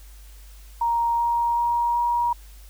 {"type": "tone with pitch steps", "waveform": "sine", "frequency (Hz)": [936, 941.4, 946.9, 952.4], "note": ["A#5", "A#5", "A#5", "A#5"], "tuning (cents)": [7, 17, 27, 37], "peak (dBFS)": -19, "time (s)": [0.81, 2.33], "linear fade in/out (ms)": 5, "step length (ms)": 380, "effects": ["added 50 Hz sine -42 dBFS peak until 2.69 s", "white hiss -53 dBFS RMS until 2.69 s"]}